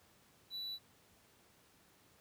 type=tone; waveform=triangle; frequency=3951 Hz; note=B7; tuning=in tune; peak=-39 dBFS; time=0.5-0.79 s; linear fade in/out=50 ms; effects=pink hiss -67 dBFS RMS until 2.2 s + high-pass 80 Hz 12 dB/octave